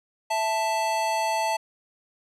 square tone pair together, 660.8 / 880 Hz, E5 / A5, +4 / 0 cents, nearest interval perfect fourth, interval 496 cents, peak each -29 / -25 dBFS, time 0.3-1.57 s, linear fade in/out 10 ms, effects low-pass 10000 Hz 12 dB/octave

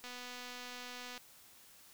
click train, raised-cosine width 0.2 ms, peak -30 dBFS, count 282, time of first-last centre 0.04-1.178 s, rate 247 Hz, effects white hiss -60 dBFS RMS until 1.93 s

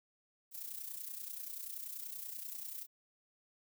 violet noise with amplitude modulation, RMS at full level -42 dBFS, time 0.51-2.87 s, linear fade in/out 50 ms, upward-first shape sine, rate 30.4 Hz, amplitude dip 65%, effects none

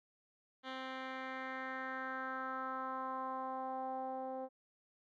10% pulse tone with low-pass filter sweep, 261.6 Hz, C4, in tune, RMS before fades -42 dBFS, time 0.63-4.49 s, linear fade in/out 50 ms, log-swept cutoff 3000 to 630 Hz, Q 3.4, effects none

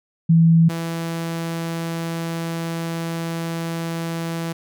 sine / sawtooth tone pair in turn, 164.81 / 166.05 Hz, E3 / E3, 0 / +13 cents, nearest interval unison, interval 13 cents, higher second, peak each -10 / -20 dBFS, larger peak first, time 0.29-0.69 / 0.69-4.53 s, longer second, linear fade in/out 10 ms, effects none

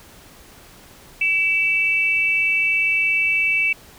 sine tone pair together, 2296 / 2659 Hz, D7 / E7, -40 / +14 cents, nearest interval minor third, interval 254 cents, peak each -20 / -18 dBFS, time 1.21-3.73 s, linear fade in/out 5 ms, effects pink hiss -46 dBFS RMS until 3.98 s

